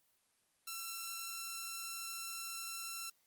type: tone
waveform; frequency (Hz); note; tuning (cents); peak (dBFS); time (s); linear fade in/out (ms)
5% pulse; 1347; E6; +37; -30; 0.67-3.1; 5
effects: white hiss -75 dBFS RMS until 3.26 s + Opus 24 kbps